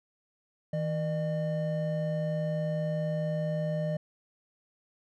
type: tone pair together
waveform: triangle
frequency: 160.2 / 604.8 Hz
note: E3 / D#5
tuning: -49 / -49 cents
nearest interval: octave + major seventh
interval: 2300 cents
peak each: -28 / -30 dBFS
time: 0.73-3.97 s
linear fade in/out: 5 ms
effects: none